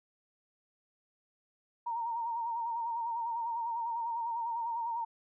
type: tone with vibrato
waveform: sine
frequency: 929 Hz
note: A#5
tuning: 6 cents flat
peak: -32 dBFS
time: 1.86-5.05 s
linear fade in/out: 10 ms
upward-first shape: sine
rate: 10 Hz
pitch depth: 49 cents each way
effects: none